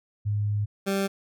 sine / 20% pulse tone pair in turn, 103.83 / 196 Hz, G#2 / G3, 0 / 0 cents, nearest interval major seventh, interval 1100 cents, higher second, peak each -23 / -19 dBFS, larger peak second, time 0.25-0.66 / 0.86-1.08 s, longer first, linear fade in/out 20 ms, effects none

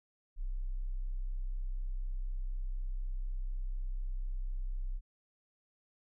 sine tone, 32.04 Hz, C1, 35 cents flat, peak -33 dBFS, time 0.36-5.01 s, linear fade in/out 50 ms, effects none

